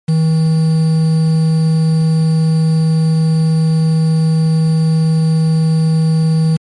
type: tone with quantisation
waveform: triangle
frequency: 159.9 Hz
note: D#3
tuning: 48 cents sharp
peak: -7 dBFS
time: 0.08-6.57 s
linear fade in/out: 10 ms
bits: 5
effects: MP3 48 kbps